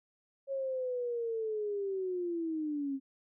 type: linear sweep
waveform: sine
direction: down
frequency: 550 to 266.3 Hz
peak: -32 dBFS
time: 0.47-3 s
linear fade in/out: 50 ms
effects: none